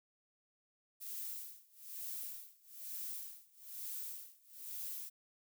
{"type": "noise with tremolo", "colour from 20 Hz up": "violet", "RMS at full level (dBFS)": -43, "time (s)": [1, 5.1], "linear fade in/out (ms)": 20, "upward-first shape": "sine", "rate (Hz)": 1.1, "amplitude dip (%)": 95, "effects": []}